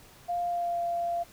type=tone with pitch glide; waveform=sine; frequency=700 to 689.2 Hz; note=F5 to F5; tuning=+4 to -23 cents; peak=-27 dBFS; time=0.28-1.24 s; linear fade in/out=20 ms; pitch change=-27 cents; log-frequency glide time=0.45-0.8 s; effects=pink hiss -54 dBFS RMS until 1.32 s